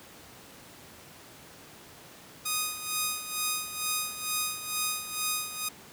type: tone with tremolo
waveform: 5% pulse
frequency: 1243 Hz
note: D#6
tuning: 2 cents flat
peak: -15 dBFS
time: 2.45-5.69 s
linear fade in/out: 10 ms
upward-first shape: sine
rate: 2.2 Hz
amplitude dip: 70%
effects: pink hiss -50 dBFS RMS until 5.92 s + high-pass 100 Hz 12 dB/octave